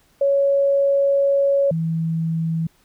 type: tone pair in turn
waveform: sine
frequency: 557 / 163.13 Hz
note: C#5 / E3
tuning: +8 / -18 cents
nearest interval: octave + major sixth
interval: 2126 cents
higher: first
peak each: -14 / -19 dBFS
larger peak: first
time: 0.21-1.71 / 1.71-2.67 s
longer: first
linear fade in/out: 5 ms
effects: pink hiss -59 dBFS RMS until 2.84 s